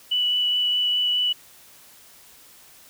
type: tone with vibrato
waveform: sine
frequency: 2960 Hz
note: F#7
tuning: in tune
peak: -19 dBFS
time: 0.11-1.33 s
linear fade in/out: 10 ms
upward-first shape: triangle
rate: 4.8 Hz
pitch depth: 10 cents each way
effects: white hiss -50 dBFS RMS until 2.89 s